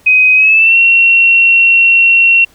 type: tone with pitch glide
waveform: sine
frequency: 2516 to 2728 Hz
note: D#7 to F7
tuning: +19 to -41 cents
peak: -4 dBFS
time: 0.06-2.45 s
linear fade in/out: 10 ms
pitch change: +140 cents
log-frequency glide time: 0.35-0.77 s
effects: pink hiss -47 dBFS RMS until 2.54 s